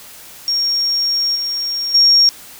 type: tone with level steps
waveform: sine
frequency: 5560 Hz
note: F8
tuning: 9 cents flat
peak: -14 / -18 / -7 dBFS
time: 0.48-2.29 s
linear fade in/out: 0 ms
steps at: 1.35 / 1.94 s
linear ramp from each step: 10 ms
effects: white hiss -38 dBFS RMS until 2.59 s